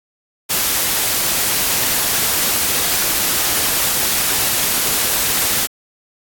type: noise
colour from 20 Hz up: white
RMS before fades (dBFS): -17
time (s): 0.49-5.67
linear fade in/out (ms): 20
effects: AAC 64 kbps